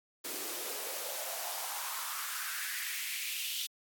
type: noise with high-pass filter sweep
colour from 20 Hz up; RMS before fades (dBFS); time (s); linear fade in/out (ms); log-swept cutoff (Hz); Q
white; -38; 0.24-3.67; 10; 310 to 3300; 3.7
effects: AAC 64 kbps